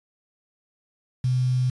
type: tone with quantisation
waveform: sine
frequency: 126.9 Hz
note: B2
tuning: 47 cents sharp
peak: -19 dBFS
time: 1.24-1.7 s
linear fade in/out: 5 ms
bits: 7
effects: resampled to 22050 Hz